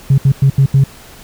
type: tone bursts at uneven times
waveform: sine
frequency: 136.4 Hz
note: C#3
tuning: 28 cents flat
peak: -4 dBFS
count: 5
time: 0.1-0.18 / 0.25-0.32 / 0.42-0.5 / 0.58-0.66 / 0.74-0.84 s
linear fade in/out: 5 ms
effects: tanh soft clip ceiling -2 dBFS + pink hiss -38 dBFS RMS until 1.23 s